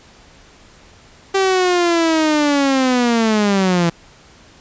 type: linear sweep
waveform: sawtooth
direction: down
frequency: 390.9 to 166.3 Hz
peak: -9 dBFS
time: 1.34-3.9 s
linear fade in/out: 10 ms
effects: pink hiss -46 dBFS RMS until 4.6 s + resampled to 16000 Hz